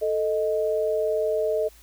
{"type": "tone pair together", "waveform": "sine", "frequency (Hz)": [440, 622.3], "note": ["A4", "D#5"], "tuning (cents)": [0, 0], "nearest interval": "tritone", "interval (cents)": 600, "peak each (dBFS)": -24, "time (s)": [0.01, 1.69], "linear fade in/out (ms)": 20, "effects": ["added 56 Hz sine -52 dBFS peak until 1.82 s", "white hiss -54 dBFS RMS until 1.82 s"]}